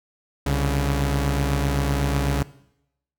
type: tone pair together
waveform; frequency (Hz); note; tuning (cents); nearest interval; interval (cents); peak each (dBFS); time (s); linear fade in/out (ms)
sawtooth; 66.6 / 141.12; C2 / C#3; +31 / +31; octave + minor second; 1300; -19; 0.46-2.43; 5
effects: noise-tail reverb RT60 0.8 s tail -19 dB re dry